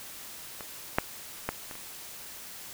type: clicks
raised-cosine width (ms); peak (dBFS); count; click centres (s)
0.5; -24 / -7 / -13 / -26 / -29; 5; 0.608 / 0.985 / 1.49 / 1.712 / 1.754
effects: white hiss -44 dBFS RMS until 2.73 s